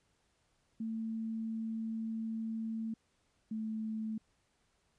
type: tone pair in turn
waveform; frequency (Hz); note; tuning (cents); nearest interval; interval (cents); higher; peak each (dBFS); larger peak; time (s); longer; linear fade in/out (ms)
sine; 223.4 / 219.1; A3 / A3; +27 / -7; unison; 34; first; -35 / -35; neither; 0.8-2.94 / 3.51-4.18; first; 5
effects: pink hiss -75 dBFS RMS until 4.98 s + resampled to 22050 Hz